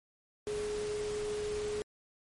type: tone in noise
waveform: sine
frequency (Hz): 419.5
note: G#4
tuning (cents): +17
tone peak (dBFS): -33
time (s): 0.47-1.82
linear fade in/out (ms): 0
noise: pink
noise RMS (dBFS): -44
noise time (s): 0.47-1.82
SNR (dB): +8
effects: MP3 48 kbps